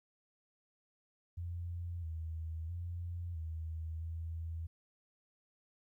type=tone with pitch steps; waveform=sine; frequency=86.4 / 80.7 / 86.7 / 80.5 / 82.1 Hz; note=F2 / E2 / F2 / E2 / E2; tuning=-18 / -36 / -12 / -41 / -6 cents; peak=-38 dBFS; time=1.37-4.67 s; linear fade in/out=10 ms; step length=660 ms; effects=13-bit